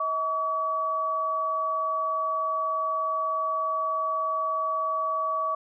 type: tone pair together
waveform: sine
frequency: 638.7 / 1138 Hz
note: D#5 / C#6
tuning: +45 / +45 cents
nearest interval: minor seventh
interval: 1000 cents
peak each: -32 / -25 dBFS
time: 0-5.55 s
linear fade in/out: 5 ms
effects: none